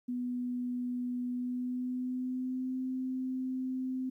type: tone with pitch glide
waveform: sine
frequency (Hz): 246.9 to 258.3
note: B3 to C4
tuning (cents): 0 to -22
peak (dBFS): -32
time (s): 0.08-4.1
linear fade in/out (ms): 10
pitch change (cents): +78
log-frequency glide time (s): 1.3-2.79
effects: 12-bit